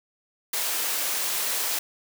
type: high-pass noise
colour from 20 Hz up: white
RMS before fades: -27 dBFS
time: 0.53-1.79 s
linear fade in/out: 5 ms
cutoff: 400 Hz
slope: 12 dB/octave
effects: none